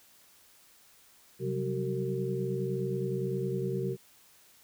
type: tone cluster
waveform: sine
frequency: 131.5 / 183.5 / 193.2 / 378 / 457.8 Hz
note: C3 / F#3 / G3 / F#4 / A#4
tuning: +9 / -14 / -25 / +37 / -31 cents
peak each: -34 / -38 / -40 / -33 / -38 dBFS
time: 1.39-3.97 s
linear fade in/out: 50 ms
effects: white hiss -60 dBFS RMS until 4.63 s